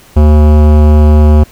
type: tone with hard clipping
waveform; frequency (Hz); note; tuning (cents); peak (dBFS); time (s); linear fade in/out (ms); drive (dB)
sine; 75.4; D2; +46; -4; 0.16-1.44; 10; 18
effects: pink hiss -40 dBFS RMS until 1.51 s